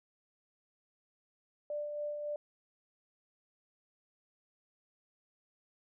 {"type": "tone with tremolo", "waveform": "sine", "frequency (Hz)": 591, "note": "D5", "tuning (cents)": 11, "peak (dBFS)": -34, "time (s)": [1.7, 2.36], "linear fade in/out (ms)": 2, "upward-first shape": "sine", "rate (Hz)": 3.6, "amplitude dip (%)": 35, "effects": []}